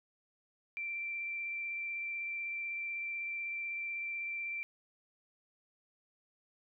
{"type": "tone with vibrato", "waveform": "sine", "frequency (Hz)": 2350, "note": "D7", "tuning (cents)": 1, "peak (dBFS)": -36, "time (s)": [0.77, 4.63], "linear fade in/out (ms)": 0, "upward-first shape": "sine", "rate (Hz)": 16, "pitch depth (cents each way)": 9, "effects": []}